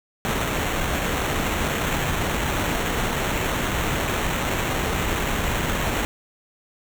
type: noise with sample-and-hold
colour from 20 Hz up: pink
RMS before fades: -24 dBFS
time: 0.25-6.05 s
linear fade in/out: 0 ms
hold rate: 4900 Hz
effects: none